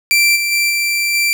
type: tone with level steps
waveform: sawtooth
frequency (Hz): 2349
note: D7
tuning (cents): 0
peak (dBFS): -6 / -12 / -9 / -11 / -9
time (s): 0.11-1.33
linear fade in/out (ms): 0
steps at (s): 0.35 / 0.51 / 0.69 / 1.13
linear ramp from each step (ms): 20
effects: none